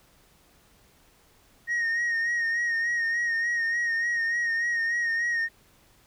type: tone with vibrato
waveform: sine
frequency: 1864.7 Hz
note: A#6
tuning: in tune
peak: -21 dBFS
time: 1.67-5.49 s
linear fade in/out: 50 ms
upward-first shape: sine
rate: 3.4 Hz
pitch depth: 38 cents each way
effects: tanh soft clip ceiling -23 dBFS + pink hiss -60 dBFS RMS until 6.06 s